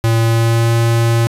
square tone with pitch glide, 114.2 to 115.86 Hz, A#2 to A#2, -35 to -10 cents, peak -11 dBFS, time 0.04-1.27 s, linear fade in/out 0 ms, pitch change +25 cents, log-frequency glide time 0.2-0.74 s, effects resampled to 32000 Hz + 7-bit

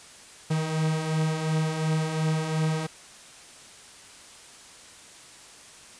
45% pulse beating tone pair, 155.56 / 158.36 Hz, D#3 / D#3, 0 / +31 cents, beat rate 2.8 Hz, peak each -31 / -25 dBFS, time 0.5-2.87 s, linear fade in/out 10 ms, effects white hiss -48 dBFS RMS until 5.99 s + resampled to 22050 Hz

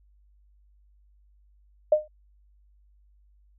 sine tone with exponential decay, 610 Hz, D#5, 34 cents flat, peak -12 dBFS, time 1.92-2.08 s, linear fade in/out 5 ms, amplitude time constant 33 ms, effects added 50 Hz sine -57 dBFS peak until 3.58 s

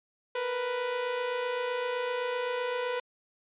sawtooth tone pair together, 467.8 / 495.6 Hz, A#4 / B4, +6 / +6 cents, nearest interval minor second, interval 100 cents, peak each -34 / -26 dBFS, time 0.35-3 s, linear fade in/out 5 ms, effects resampled to 8000 Hz

